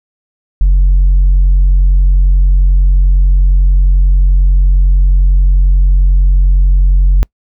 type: tone with tanh clipping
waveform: sine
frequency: 45.59 Hz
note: F#1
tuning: 25 cents flat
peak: -5 dBFS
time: 0.61-7.23 s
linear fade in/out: 0 ms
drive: 1 dB
effects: noise-tail reverb RT60 0.1 s tail -26 dB re dry